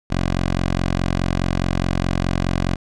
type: tone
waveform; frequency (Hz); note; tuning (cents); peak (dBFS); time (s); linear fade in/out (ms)
10% pulse; 44.79; F1; +44; -10; 0.1-2.76; 10
effects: low-pass 6000 Hz 12 dB/octave